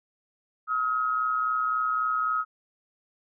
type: tone pair together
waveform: sine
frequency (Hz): 1276.3 / 1400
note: D#6 / F6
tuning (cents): +44 / +4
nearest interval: major second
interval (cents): 160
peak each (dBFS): -24 / -32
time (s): 0.67-2.45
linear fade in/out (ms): 50
effects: none